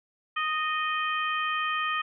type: harmonic tone with a mistuned harmonic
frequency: 622.3 Hz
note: D#5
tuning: in tune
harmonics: 2 / 3 / 4 / 5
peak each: -28 / -32 / -34 / -36 dBFS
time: 0.36-2.02 s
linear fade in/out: 10 ms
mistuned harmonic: 3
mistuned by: -16 cents
effects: none